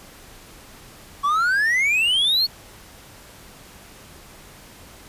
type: exponential sweep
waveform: triangle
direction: up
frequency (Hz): 1108.7 to 4435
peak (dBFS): -15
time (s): 1.23-2.47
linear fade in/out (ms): 20
effects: pink hiss -45 dBFS RMS until 5.08 s + resampled to 32000 Hz